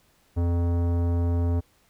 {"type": "tone with tanh clipping", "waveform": "sine", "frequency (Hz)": 86, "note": "F2", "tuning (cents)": -26, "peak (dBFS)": -23, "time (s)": [0.36, 1.61], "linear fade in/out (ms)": 20, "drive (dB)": 17, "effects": ["pink hiss -63 dBFS RMS until 1.89 s"]}